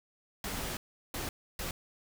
pink noise bursts at uneven times, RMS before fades -37 dBFS, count 3, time 0.44-0.77 / 1.14-1.29 / 1.59-1.71 s, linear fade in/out 2 ms, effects none

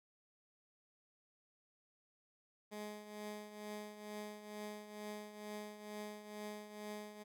15% pulse tone with tremolo, 210 Hz, G#3, 19 cents sharp, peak -37 dBFS, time 2.71-7.24 s, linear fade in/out 20 ms, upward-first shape triangle, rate 2.2 Hz, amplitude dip 70%, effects none

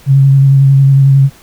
sine tone with vibrato, 136.8 Hz, C#3, 23 cents flat, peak -3 dBFS, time 0.06-1.3 s, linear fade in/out 50 ms, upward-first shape square, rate 11 Hz, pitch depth 16 cents each way, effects pink hiss -41 dBFS RMS until 1.42 s

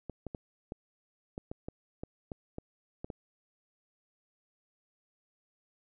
clicks, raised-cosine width 2 ms, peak -25 dBFS, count 12, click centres 0.097 / 0.267 / 0.348 / 0.721 / 1.379 / 1.515 / 1.685 / 2.035 / 2.318 / 2.584 / 3.045 / 3.102 s, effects none

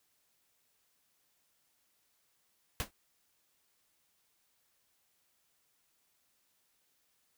pink noise with exponential decay, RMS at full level -30 dBFS, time 2.8-2.91 s, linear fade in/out 0 ms, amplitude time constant 22 ms, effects white hiss -75 dBFS RMS until 7.37 s

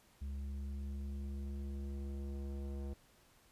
square tone with low-pass filter sweep, 69.3 Hz, C#2, in tune, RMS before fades -42 dBFS, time 0.21-2.94 s, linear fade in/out 10 ms, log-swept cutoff 150 to 530 Hz, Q 1.1, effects pink hiss -67 dBFS RMS until 3.51 s + resampled to 32000 Hz

